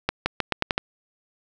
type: accelerating click train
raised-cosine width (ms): 0.3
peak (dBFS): -5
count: 7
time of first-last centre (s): 0.09-0.779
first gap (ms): 170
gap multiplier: 0.84
effects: none